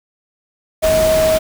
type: tone in noise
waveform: sine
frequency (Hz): 634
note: D#5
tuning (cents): +32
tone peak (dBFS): -11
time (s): 0.82-1.39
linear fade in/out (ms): 20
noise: pink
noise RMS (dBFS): -21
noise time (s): 0.82-1.39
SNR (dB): +7
effects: none